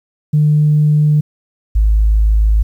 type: tone pair in turn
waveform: sine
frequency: 150.4 / 53.17 Hz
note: D3 / G#1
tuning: +42 / +41 cents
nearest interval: octave + tritone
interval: 1801 cents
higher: first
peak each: -7 dBFS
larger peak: neither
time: 0.33-1.21 / 1.75-2.63 s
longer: neither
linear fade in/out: 10 ms
effects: tanh soft clip ceiling -3 dBFS + 8-bit